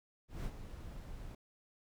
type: noise with ADSR envelope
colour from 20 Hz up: brown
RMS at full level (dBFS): -38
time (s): 0.28-1.35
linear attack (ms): 170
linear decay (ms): 52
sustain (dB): -9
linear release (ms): 4
effects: none